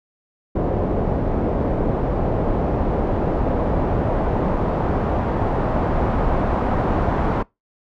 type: noise with low-pass filter sweep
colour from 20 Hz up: pink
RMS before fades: -20 dBFS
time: 0.55-7.43 s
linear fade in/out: 10 ms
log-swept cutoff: 570 to 950 Hz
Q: 1.2
effects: noise-tail reverb RT60 0.2 s tail -23 dB re dry